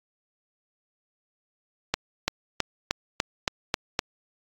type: accelerating click train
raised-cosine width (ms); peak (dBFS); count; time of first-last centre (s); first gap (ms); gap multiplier
0.2; -5; 8; 1.94-3.991; 340; 0.95
effects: AAC 64 kbps